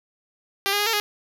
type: tone with pitch steps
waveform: 5% pulse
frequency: 395.4 / 409.3 / 413.8 / 453.3 / 415.1 Hz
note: G4 / G#4 / G#4 / A#4 / G#4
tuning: +15 / -25 / -6 / -48 / -1 cents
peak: -9 dBFS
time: 0.66-1 s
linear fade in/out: 0 ms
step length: 68 ms
effects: none